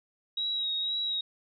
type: tone with vibrato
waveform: sine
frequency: 3822 Hz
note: A#7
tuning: 43 cents sharp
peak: -28 dBFS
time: 0.37-1.21 s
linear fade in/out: 5 ms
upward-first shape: sine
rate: 2 Hz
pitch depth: 29 cents each way
effects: none